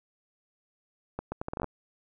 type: accelerating click train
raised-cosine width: 1 ms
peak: -19 dBFS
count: 10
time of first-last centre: 1.19-1.643 s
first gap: 130 ms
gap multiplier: 0.73
effects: none